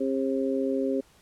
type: harmonic tone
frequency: 134.1 Hz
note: C3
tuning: 43 cents sharp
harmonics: 2 / 3 / 4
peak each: -27 / -29 / -30 dBFS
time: 0-1.01 s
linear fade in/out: 10 ms
effects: pink hiss -59 dBFS RMS until 1.21 s + low-pass 12000 Hz 12 dB/octave